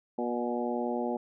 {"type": "harmonic tone with a mistuned harmonic", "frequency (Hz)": 120.5, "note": "B2", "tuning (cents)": -42, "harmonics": [2, 3, 4, 5, 6, 7], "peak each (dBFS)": [-33, -35, -36, -37, -38, -38], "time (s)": [0.18, 1.17], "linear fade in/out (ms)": 5, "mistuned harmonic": 6, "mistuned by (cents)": 24, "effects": []}